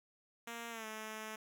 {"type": "tone with pitch glide", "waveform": "5% pulse", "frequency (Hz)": [233.1, 217.5], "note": ["A#3", "A3"], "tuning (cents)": [0, -20], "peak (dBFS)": -32, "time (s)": [0.47, 1.36], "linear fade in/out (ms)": 5, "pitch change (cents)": -120, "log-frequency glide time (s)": [0.7, 0.86], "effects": []}